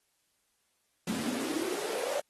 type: noise with high-pass filter sweep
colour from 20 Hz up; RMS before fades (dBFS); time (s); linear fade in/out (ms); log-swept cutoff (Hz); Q
pink; -34; 1.07-2.2; 5; 200 to 580; 9.3
effects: white hiss -75 dBFS RMS until 2.29 s + AAC 32 kbps